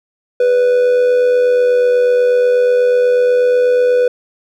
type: tone with amplitude modulation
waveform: triangle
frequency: 493.9 Hz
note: B4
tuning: in tune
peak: -5 dBFS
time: 0.4-4.08 s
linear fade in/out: 5 ms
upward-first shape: sine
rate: 88.2 Hz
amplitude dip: 40%
effects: none